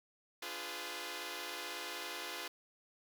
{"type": "chord", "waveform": "5% pulse", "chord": "D diminished seventh", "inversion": "none", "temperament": "equal with one note detuned", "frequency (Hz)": [293.7, 349.2, 415.3, 501.9], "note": ["D4", "F4", "Ab4", "Cb5"], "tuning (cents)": [0, 0, 0, 28], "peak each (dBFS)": [-40, -34, -36, -34], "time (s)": [0.42, 2.48], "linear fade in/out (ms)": 5, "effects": []}